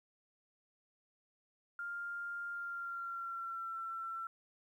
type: tone with pitch glide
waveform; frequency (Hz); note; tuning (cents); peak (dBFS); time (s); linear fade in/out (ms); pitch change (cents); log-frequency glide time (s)
sine; 1400 to 1346.1; F6 to E6; +4 to +36; -39; 1.79-4.27; 2; -68; 2.54-3.73
effects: 12-bit